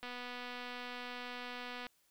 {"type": "click train", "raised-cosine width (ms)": 0.3, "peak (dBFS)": -29, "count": 453, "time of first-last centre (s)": [0.03, 1.867], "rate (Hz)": 246, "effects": ["white hiss -73 dBFS RMS until 2.1 s"]}